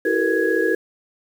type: tone cluster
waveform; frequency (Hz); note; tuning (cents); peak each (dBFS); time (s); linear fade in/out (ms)
sine; 328.2 / 380.4 / 446.6 / 481.1 / 1666; E4 / F#4 / A4 / B4 / G#6; -8 / +48 / +26 / -45 / +5; -23; 0.05-0.75; 5
effects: 7-bit